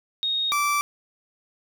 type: tone pair in turn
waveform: sine / 30% pulse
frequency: 3729 / 1165.1 Hz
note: A#7 / D6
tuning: 0 / -14 cents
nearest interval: octave + minor sixth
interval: 2014 cents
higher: first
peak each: -22 / -18 dBFS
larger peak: second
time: 0.23-0.52 / 0.52-0.81 s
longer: neither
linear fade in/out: 0 ms
effects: 10-bit